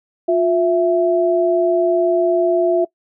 sine tone pair together, 355.1 / 663 Hz, F4 / E5, +29 / +10 cents, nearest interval major seventh, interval 1081 cents, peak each -15 dBFS, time 0.28-2.85 s, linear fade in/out 10 ms, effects noise-tail reverb RT60 0.1 s tail -22 dB re dry

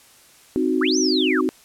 sine chord, C diminished, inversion none, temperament equal, 261.6 / 311.1 / 370 Hz, C4 / Eb4 / Gb4, 0 / 0 / 0 cents, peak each -22 dBFS, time 0.56-1.49 s, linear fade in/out 0 ms
sine linear two-way sweep, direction up then down, 1037 to 6250 to 1037 Hz, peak -21 dBFS, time 0.81-1.41 s, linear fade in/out 5 ms, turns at 0.98 s
effects white hiss -51 dBFS RMS until 1.64 s + low-pass 12000 Hz 12 dB/octave

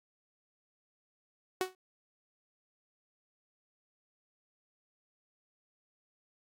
sawtooth tone with exponential decay, 371.9 Hz, F#4, 9 cents sharp, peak -22 dBFS, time 1.61-1.75 s, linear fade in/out 1 ms, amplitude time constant 29 ms, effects AAC 48 kbps

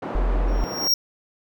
pink band-pass noise, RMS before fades -31 dBFS, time 0.02-0.88 s, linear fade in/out 5 ms, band 240 to 1000 Hz, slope 12 dB/octave
sine tone, 43.65 Hz, F1, in tune, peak -18 dBFS, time 0.15-0.64 s, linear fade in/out 0 ms
square tone with exponential growth, 5588 Hz, F8, in tune, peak -15 dBFS, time 0.48-0.94 s, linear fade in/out 2 ms, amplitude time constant 100 ms
effects none

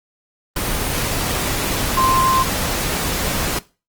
sine tone in noise, 1046.5 Hz, C6, in tune, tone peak -14 dBFS, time 1.97-2.43 s, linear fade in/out 5 ms, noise pink, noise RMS -21 dBFS, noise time 0.56-3.59 s, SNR +4 dB, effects noise-tail reverb RT60 0.3 s tail -19 dB re dry + Opus 24 kbps

